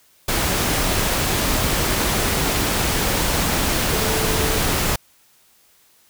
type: tone in noise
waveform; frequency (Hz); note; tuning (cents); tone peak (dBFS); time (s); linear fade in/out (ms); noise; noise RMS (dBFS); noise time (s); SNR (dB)
sine; 440; A4; 0; -26; 3.93-4.59; 5; pink; -20; 0.28-4.96; -9
effects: white hiss -56 dBFS RMS until 6.09 s